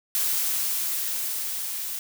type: noise with level ramp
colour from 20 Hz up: blue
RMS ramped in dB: -24 to -32 dBFS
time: 0.15-1.99 s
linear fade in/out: 0 ms
effects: none